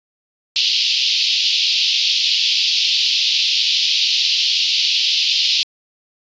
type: band-pass noise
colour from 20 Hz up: white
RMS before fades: -17 dBFS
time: 0.56-5.63 s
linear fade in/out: 0 ms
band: 2700 to 5000 Hz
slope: 48 dB/octave
effects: resampled to 16000 Hz